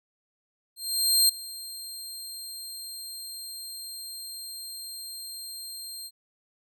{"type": "tone with ADSR envelope", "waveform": "20% pulse", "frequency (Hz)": 4186, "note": "C8", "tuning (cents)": 0, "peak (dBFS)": -11, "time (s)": [0.76, 6.11], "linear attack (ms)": 530, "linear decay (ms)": 6, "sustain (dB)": -20, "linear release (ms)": 51, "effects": []}